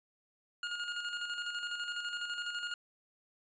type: tone with tremolo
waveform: 25% pulse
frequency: 1427 Hz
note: F6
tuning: 37 cents sharp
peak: -31 dBFS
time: 0.63-2.74 s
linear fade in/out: 2 ms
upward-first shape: square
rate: 12 Hz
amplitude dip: 45%
effects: resampled to 16000 Hz